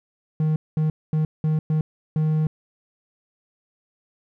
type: tone bursts at uneven times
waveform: triangle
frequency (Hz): 155.56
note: D#3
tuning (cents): 0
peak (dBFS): -16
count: 6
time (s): 0.4-0.56 / 0.77-0.9 / 1.13-1.25 / 1.44-1.59 / 1.7-1.81 / 2.16-2.47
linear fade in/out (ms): 2
effects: none